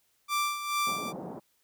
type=tone with tremolo; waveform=sawtooth; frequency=1176 Hz; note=D6; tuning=2 cents sharp; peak=-22 dBFS; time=0.28-1.13 s; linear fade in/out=50 ms; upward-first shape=sine; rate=2.3 Hz; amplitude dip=65%
type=band-pass noise; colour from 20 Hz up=pink; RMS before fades=-40 dBFS; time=0.86-1.4 s; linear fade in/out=20 ms; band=150 to 850 Hz; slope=24 dB/octave
effects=white hiss -71 dBFS RMS until 1.63 s